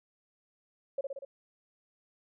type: tone with echo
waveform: sine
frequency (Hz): 549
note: C#5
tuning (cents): -17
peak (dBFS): -29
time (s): 0.98-1.01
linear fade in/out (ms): 5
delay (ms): 60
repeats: 4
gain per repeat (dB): -3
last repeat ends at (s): 1.25
effects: none